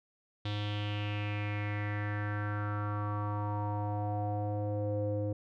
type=tone with low-pass filter sweep; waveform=square; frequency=103.83 Hz; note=G#2; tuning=in tune; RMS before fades=-34 dBFS; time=0.45-5.33 s; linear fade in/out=5 ms; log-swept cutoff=3600 to 460 Hz; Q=4.8; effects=none